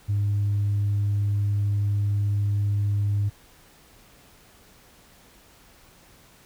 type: tone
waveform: sine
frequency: 102 Hz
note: G#2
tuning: 31 cents flat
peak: -19 dBFS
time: 0.08-3.3 s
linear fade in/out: 20 ms
effects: tanh soft clip ceiling -18 dBFS + pink hiss -54 dBFS RMS until 6.45 s